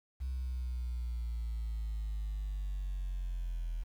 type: linear sweep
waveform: sine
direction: down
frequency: 65 to 40.55 Hz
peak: -32 dBFS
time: 0.2-3.84 s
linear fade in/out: 20 ms
effects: tanh soft clip ceiling -32 dBFS + 10-bit